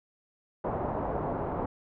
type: low-pass noise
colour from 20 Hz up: white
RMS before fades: -32 dBFS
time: 0.64-1.66 s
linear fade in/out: 5 ms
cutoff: 880 Hz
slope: 24 dB/octave
effects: none